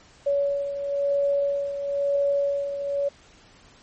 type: beating tone pair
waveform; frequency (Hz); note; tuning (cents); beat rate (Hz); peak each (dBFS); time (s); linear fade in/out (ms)
sine; 564 / 565; C#5 / C#5; +30 / +33; 1; -22 / -29; 0.26-3.09; 10
effects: pink hiss -53 dBFS RMS until 3.82 s + MP3 32 kbps